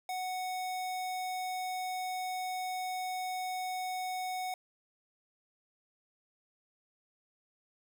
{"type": "tone", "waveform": "square", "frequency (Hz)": 740, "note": "F#5", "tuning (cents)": 0, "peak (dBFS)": -35, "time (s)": [0.09, 4.54], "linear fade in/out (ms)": 2, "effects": []}